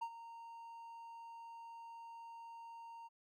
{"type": "tone with ADSR envelope", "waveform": "triangle", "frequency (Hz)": 924, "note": "A#5", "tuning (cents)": -16, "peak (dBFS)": -35, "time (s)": [0.01, 3.09], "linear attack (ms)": 13, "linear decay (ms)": 66, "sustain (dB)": -13, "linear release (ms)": 27, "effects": []}